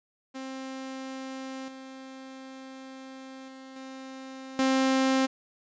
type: tone with level steps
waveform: sawtooth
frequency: 264.5 Hz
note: C4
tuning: 19 cents sharp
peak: -32 / -38 / -40 / -36 / -18 dBFS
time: 0.34-5.27 s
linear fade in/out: 20 ms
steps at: 1.68 / 3.48 / 3.76 / 4.59 s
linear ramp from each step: 2 ms
effects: resampled to 16000 Hz + 10-bit